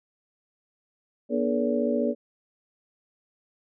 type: tone cluster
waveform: sine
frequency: 241.3 / 296.1 / 428.4 / 483.4 / 570 Hz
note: B3 / D4 / A4 / B4 / C#5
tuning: -40 / +14 / -46 / -37 / +48 cents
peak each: -26 / -31 / -29 / -32 / -28 dBFS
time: 1.29-2.15 s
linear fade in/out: 50 ms
effects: none